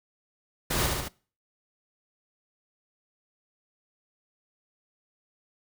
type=noise with echo; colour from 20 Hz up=pink; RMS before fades=-27 dBFS; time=0.7-0.87 s; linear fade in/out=10 ms; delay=72 ms; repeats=3; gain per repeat=-3 dB; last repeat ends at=1.086 s; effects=noise-tail reverb RT60 0.4 s tail -23 dB re dry